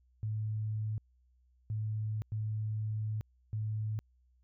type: tone bursts at uneven times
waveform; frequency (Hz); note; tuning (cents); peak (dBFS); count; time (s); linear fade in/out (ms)
sine; 108; A2; -32; -32; 4; 0.23-0.98 / 1.7-2.22 / 2.32-3.21 / 3.53-3.99; 0
effects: added 62 Hz sine -65 dBFS peak until 4.43 s